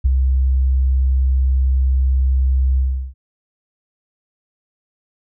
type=tone with ADSR envelope; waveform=sine; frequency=65.41 Hz; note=C2; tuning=in tune; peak=-8 dBFS; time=0.04-3.14 s; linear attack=19 ms; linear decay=12 ms; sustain=-4 dB; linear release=360 ms; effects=none